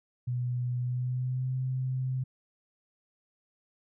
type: tone with pitch glide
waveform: sine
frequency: 123.47 to 129.53 Hz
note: B2 to C3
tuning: 0 to -17 cents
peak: -28 dBFS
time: 0.27-2.24 s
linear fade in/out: 10 ms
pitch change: +83 cents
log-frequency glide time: 0.8-1.55 s
effects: none